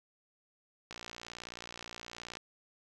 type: click train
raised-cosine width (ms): 0.2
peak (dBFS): -26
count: 87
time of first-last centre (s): 0.91-2.37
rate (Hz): 58.9
effects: none